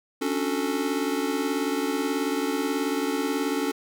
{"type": "chord", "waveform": "square", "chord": "D major seventh", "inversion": "third", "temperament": "just", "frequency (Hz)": [275.3, 293.7, 367.1, 440.5], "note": ["C#4", "D4", "F#4", "A4"], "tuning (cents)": [-12, 0, -14, 2], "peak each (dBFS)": [-29, -31, -33, -31], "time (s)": [0.21, 3.72], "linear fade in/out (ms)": 10, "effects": []}